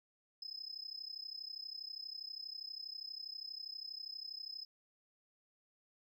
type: tone with amplitude modulation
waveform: triangle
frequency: 5100 Hz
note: D#8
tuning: 42 cents sharp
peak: -37 dBFS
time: 0.42-4.65 s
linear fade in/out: 5 ms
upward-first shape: sine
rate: 32.4 Hz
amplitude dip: 95%
effects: tanh soft clip ceiling -39 dBFS